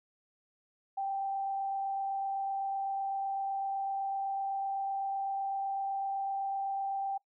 sine tone with frequency modulation, 784 Hz, G5, in tune, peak -31 dBFS, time 0.97-7.18 s, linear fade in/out 10 ms, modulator 27.9 Hz, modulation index 0.28, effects noise-tail reverb RT60 0.1 s tail -21 dB re dry

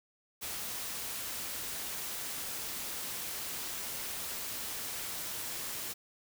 white noise, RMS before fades -39 dBFS, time 0.41-5.94 s, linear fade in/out 20 ms, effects none

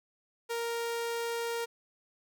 sawtooth tone, 466.3 Hz, A#4, 1 cent sharp, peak -28 dBFS, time 0.49-1.66 s, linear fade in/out 20 ms, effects none

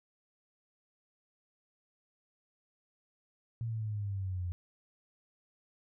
sine exponential sweep, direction down, 117 to 87 Hz, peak -33 dBFS, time 3.61-4.52 s, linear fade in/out 0 ms, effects none

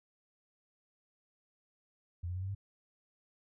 sine tone with pitch steps, 86.5 / 89.5 / 92.6 / 95.81 / 99.13 Hz, F2 / F2 / F#2 / G2 / G2, -16 / +43 / +2 / -39 / +20 cents, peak -35 dBFS, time 2.23-2.55 s, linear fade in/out 10 ms, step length 64 ms, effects none

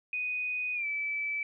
sine tone with pitch glide, 2489 to 2309 Hz, D#7 to D7, 0 to -30 cents, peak -30 dBFS, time 0.13-1.43 s, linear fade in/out 2 ms, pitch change -130 cents, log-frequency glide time 0.74-0.86 s, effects none

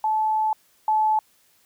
sine tone pair in turn, 868 / 864.7 Hz, A5 / A5, -24 / -30 cents, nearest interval unison, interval 6 cents, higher first, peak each -19 / -17 dBFS, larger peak second, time 0.04-0.53 / 0.88-1.19 s, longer first, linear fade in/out 2 ms, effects white hiss -61 dBFS RMS until 1.65 s

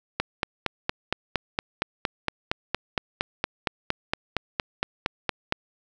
click train, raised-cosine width 0.3 ms, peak -7 dBFS, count 24, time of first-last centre 0.2-5.524 s, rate 4.32 Hz, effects none

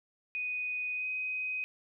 sine tone with pitch glide, 2489 to 2512 Hz, D#7 to D#7, 0 to +16 cents, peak -32 dBFS, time 0.35-1.64 s, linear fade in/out 0 ms, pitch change +16 cents, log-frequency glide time 0.94-1.07 s, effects none

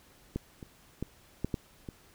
clicks, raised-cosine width 3 ms, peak -19 / -30 / -20 / -17 / -17 / -26 dBFS, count 6, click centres 0.36 / 0.628 / 1.026 / 1.446 / 1.542 / 1.888 s, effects pink hiss -60 dBFS RMS until 2.14 s

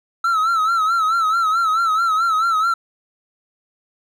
triangle tone with vibrato, 1318.5 Hz, E6, in tune, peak -13 dBFS, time 0.24-2.74 s, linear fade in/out 5 ms, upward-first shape sine, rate 4.6 Hz, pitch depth 83 cents each way, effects none

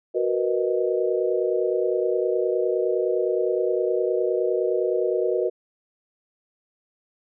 sine chord, B major seventh, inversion second, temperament equal with one note detuned, 370 / 466.2 / 495.9 / 622.3 Hz, F#4 / A#4 / B4 / D#5, 0 / 0 / +7 / 0 cents, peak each -24 / -25 / -27 / -28 dBFS, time 0.14-5.5 s, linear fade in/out 20 ms, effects none

